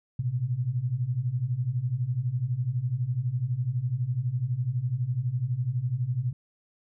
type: beating tone pair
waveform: sine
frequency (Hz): 116.54 / 128.54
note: A#2 / C3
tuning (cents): 0 / -30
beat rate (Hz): 12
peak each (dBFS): -30 / -27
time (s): 0.19-6.33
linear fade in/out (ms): 5
effects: none